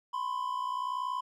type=tone pair together; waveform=triangle; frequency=1000 / 1060.7 Hz; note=B5 / C6; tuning=+21 / +23 cents; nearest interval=minor second; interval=102 cents; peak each=-31 / -34 dBFS; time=0.13-1.21 s; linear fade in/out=10 ms; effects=none